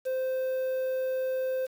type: tone with quantisation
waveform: triangle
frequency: 519 Hz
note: C5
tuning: 14 cents flat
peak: -25 dBFS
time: 0.05-1.67 s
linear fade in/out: 20 ms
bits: 8
effects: none